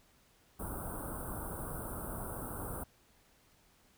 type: band-stop noise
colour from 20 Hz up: pink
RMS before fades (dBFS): -41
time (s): 0.59-2.84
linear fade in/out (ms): 10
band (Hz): 1500 to 8500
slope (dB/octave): 96
effects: pink hiss -67 dBFS RMS until 3.97 s